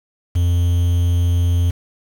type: tone with quantisation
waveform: triangle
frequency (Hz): 87.31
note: F2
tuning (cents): 0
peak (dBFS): -11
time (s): 0.35-1.71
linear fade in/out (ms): 10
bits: 6
effects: none

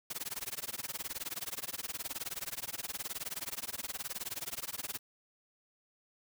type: noise with tremolo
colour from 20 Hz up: white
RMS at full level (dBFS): -37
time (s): 0.1-4.99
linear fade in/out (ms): 5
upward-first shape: sine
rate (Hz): 19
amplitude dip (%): 100
effects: none

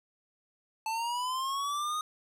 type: linear sweep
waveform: square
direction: up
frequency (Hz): 876 to 1249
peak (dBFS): -31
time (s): 0.86-2.01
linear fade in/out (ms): 2
effects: low-pass 12000 Hz 12 dB/octave + 10-bit

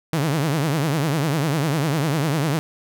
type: tone with vibrato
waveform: sawtooth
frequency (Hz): 150.1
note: D3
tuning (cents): +38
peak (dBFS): -15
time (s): 0.13-2.59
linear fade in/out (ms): 0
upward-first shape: triangle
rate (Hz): 10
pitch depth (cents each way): 230
effects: none

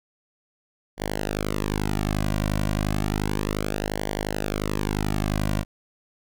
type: tone with flanger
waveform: sawtooth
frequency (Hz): 51.4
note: G#1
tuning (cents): -17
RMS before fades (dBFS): -26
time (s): 0.97-5.65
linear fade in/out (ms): 50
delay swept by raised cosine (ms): 0.77 to 2.37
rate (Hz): 0.32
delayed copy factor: -0.9
effects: none

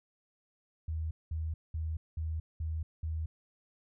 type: tone bursts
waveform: sine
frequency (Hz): 79.6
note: D#2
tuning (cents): +40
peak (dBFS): -32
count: 6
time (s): 0.88-3.26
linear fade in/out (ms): 5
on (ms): 230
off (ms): 200
effects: none

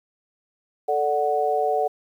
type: chord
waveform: sine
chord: D major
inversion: second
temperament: equal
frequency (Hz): 440 / 587.3 / 740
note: A4 / D5 / F#5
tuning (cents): 0 / 0 / 0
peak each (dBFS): -24 / -26 / -22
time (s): 0.88-1.88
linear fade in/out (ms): 10
effects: 9-bit

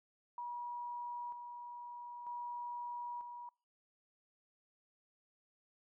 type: tone with tremolo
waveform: sine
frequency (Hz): 963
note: B5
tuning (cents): -44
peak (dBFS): -40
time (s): 0.38-3.49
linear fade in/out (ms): 2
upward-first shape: square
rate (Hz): 0.53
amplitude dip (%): 45
effects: noise-tail reverb RT60 0.4 s tail -26 dB re dry

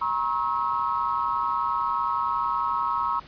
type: tone cluster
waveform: sine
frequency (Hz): 954 / 1085 / 1290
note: A#5 / C#6 / E6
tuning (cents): +40 / -37 / -38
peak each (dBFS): -27 / -27 / -28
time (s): 0.01-3.2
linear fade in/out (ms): 10
effects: pink hiss -48 dBFS RMS until 3.27 s + resampled to 11025 Hz

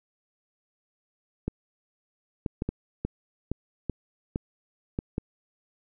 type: clicks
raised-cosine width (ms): 3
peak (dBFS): -15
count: 10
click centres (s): 1.48 / 2.462 / 2.621 / 2.69 / 3.05 / 3.516 / 3.897 / 4.359 / 4.989 / 5.181
effects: none

